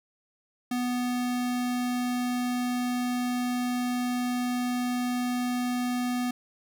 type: tone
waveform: square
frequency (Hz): 246.9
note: B3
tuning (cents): 0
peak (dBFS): -27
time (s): 0.71-6.31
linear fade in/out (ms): 5
effects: none